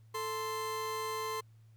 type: tone pair together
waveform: 40% pulse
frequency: 440 / 1044.7 Hz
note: A4 / C6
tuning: 0 / -3 cents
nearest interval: octave + minor third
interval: 1497 cents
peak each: -38 / -36 dBFS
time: 0.14-1.41 s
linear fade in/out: 10 ms
effects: added 111 Hz sine -56 dBFS peak until 1.76 s + pink hiss -75 dBFS RMS until 1.76 s